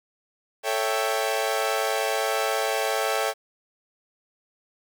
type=chord; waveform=sawtooth; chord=A dominant seventh; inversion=none; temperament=equal; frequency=440 / 554.4 / 659.3 / 784 Hz; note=A4 / C#5 / E5 / G5; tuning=0 / 0 / 0 / 0 cents; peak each=-25 / -25 / -25 / -25 dBFS; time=0.63-3.34 s; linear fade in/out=50 ms; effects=9-bit